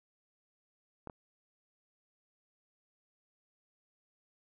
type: clicks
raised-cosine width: 1 ms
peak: -29 / -30 dBFS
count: 2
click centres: 1.073 / 1.098 s
effects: none